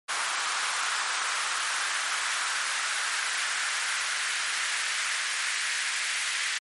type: noise with high-pass filter sweep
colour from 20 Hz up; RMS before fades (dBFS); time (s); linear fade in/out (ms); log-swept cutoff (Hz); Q
pink; -29; 0.08-6.59; 20; 1200 to 1900; 2.1
effects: MP3 48 kbps